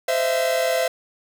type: tone cluster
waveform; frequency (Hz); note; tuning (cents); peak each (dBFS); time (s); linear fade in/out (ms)
45% pulse; 518 / 631 / 671; C5 / D#5 / E5; -17 / +24 / +31; -23 / -27 / -22; 0.08-0.88; 5
effects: none